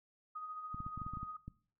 sine tone with tremolo, 1249 Hz, D#6, 6 cents sharp, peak -40 dBFS, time 0.35-1.37 s, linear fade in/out 10 ms, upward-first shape sine, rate 14 Hz, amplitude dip 40%
clicks, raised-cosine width 5 ms, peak -32 dBFS, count 10, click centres 0.745 / 0.804 / 0.865 / 0.976 / 1.017 / 1.065 / 1.136 / 1.172 / 1.231 / 1.48 s
effects noise-tail reverb RT60 0.5 s tail -21 dB re dry

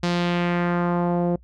sawtooth tone with low-pass filter sweep, 174.61 Hz, F3, in tune, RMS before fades -22 dBFS, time 0.03-1.36 s, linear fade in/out 5 ms, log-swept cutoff 5100 to 540 Hz, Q 1.6, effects noise-tail reverb RT60 0.1 s tail -25 dB re dry + added 60 Hz sine -47 dBFS peak until 1.43 s

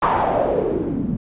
white noise with low-pass filter sweep, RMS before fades -20 dBFS, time 0.02-1.17 s, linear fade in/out 5 ms, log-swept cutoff 1100 to 200 Hz, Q 3.7, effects resampled to 8000 Hz

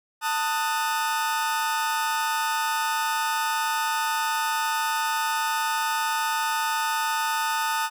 40% pulse chord, D# diminished, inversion second, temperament equal with one note detuned, 890.2 / 1244.5 / 1480 Hz, A5 / D#6 / F#6, +20 / 0 / 0 cents, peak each -25 / -28 / -30 dBFS, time 0.21-7.9 s, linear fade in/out 50 ms, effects none

